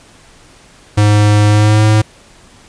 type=tone with pitch glide; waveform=square; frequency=104.6 to 107.67 Hz; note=G#2 to A2; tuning=+13 to -37 cents; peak=-7 dBFS; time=0.97-2.02 s; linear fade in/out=10 ms; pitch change=+50 cents; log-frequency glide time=1.48-1.84 s; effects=pink hiss -43 dBFS RMS until 2.68 s + resampled to 22050 Hz